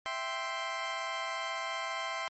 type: chord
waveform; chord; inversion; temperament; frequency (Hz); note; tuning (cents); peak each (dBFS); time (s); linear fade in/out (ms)
20% pulse; C major; first; equal; 659.3 / 784 / 1046.5; E5 / G5 / C6; 0 / 0 / 0; -34 / -36 / -31; 0.06-2.28; 0
effects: low-pass 6000 Hz 12 dB/octave + MP3 32 kbps